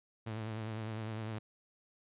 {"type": "tone with vibrato", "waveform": "sawtooth", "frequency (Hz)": 110, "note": "A2", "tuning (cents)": 0, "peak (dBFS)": -34, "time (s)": [0.26, 1.39], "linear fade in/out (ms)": 10, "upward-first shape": "triangle", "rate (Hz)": 9.9, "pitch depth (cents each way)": 74, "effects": ["resampled to 8000 Hz"]}